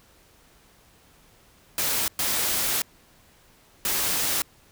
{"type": "noise bursts at uneven times", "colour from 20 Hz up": "white", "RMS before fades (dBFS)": -25, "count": 3, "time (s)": [[1.78, 2.08], [2.19, 2.82], [3.85, 4.42]], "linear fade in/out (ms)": 2, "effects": ["pink hiss -57 dBFS RMS until 4.71 s"]}